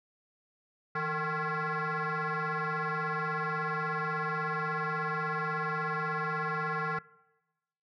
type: tone with frequency modulation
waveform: sine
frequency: 145.3 Hz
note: D3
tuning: 18 cents flat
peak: -28 dBFS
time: 0.95-6.99 s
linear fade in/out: 5 ms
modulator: 307 Hz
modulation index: 5.4
effects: noise-tail reverb RT60 1.0 s tail -22 dB re dry + tanh soft clip ceiling -27 dBFS